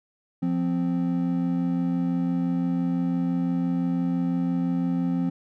triangle tone pair together, 174.61 / 260.5 Hz, F3 / C4, 0 / -7 cents, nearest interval perfect fifth, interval 693 cents, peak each -23 dBFS, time 0.42-5.3 s, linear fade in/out 10 ms, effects none

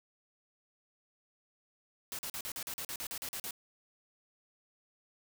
white noise bursts, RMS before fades -40 dBFS, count 13, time 2.12-3.508 s, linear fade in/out 0 ms, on 68 ms, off 42 ms, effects none

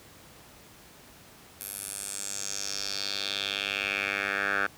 10% pulse tone with band-pass filter sweep, 99.6 Hz, G2, 28 cents sharp, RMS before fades -32 dBFS, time 1.6-4.67 s, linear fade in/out 10 ms, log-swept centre 12000 to 1500 Hz, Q 3.4, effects pink hiss -52 dBFS RMS until 4.77 s + high-pass 60 Hz 12 dB/octave

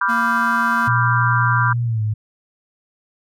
sine chord, G dominant seventh, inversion first, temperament equal, 987.8 / 1174.7 / 1396.9 / 1568 Hz, B5 / D6 / F6 / G6, 0 / 0 / 0 / 0 cents, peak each -21 dBFS, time 0.01-1.73 s, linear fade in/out 5 ms
square tone, 231.6 Hz, A#3, 11 cents flat, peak -25 dBFS, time 0.08-0.89 s, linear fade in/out 20 ms
sine tone with pitch glide, 119.3 to 107.52 Hz, A#2 to A2, +41 to -39 cents, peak -17 dBFS, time 0.87-2.14 s, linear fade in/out 10 ms, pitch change -180 cents, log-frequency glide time 1.84-2.02 s
effects none

